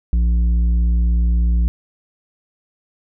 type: tone with tanh clipping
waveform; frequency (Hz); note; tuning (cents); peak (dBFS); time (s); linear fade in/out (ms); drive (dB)
triangle; 58.27; A#1; 0; -14; 0.13-1.68; 0; 11
effects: none